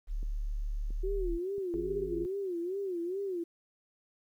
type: tone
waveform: sine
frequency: 36.53 Hz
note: D1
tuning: 8 cents flat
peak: -31 dBFS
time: 0.07-1.39 s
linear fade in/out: 50 ms
type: click train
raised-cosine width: 3 ms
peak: -36 dBFS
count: 4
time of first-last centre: 0.23-2.257 s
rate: 1.48 Hz
type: tone with vibrato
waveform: sine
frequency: 367.8 Hz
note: F#4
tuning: 10 cents flat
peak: -32 dBFS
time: 1.03-3.44 s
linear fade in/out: 10 ms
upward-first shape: sine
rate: 2.4 Hz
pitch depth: 150 cents each way
type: harmonic tone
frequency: 51.91 Hz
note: G#1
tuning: in tune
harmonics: 1 / 3 / 5 / 7 / 8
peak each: -41 / -46 / -47 / -39 / -39 dBFS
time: 1.74-2.25 s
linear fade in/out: 0 ms
effects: 11-bit